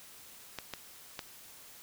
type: clicks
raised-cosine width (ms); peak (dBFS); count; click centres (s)
0.2; -20; 3; 0.587 / 0.737 / 1.192
effects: white hiss -53 dBFS RMS until 1.82 s